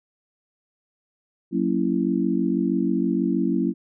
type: chord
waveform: sine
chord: F# dominant seventh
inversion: none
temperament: just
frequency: 185 / 231.2 / 277.5 / 333 Hz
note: F#3 / A#3 / C#4 / E4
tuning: 0 / -14 / +2 / +18 cents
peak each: -25 dBFS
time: 1.51-3.74 s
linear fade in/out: 50 ms
effects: none